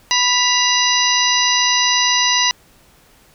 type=harmonic tone with a mistuned harmonic; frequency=987.8 Hz; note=B5; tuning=in tune; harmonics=1 / 2 / 3 / 4 / 5 / 6; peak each=-20 / -20 / -20 / -20 / -20 / -20 dBFS; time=0.11-2.51 s; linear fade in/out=0 ms; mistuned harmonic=3; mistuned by=-88 cents; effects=pink hiss -51 dBFS RMS until 3.34 s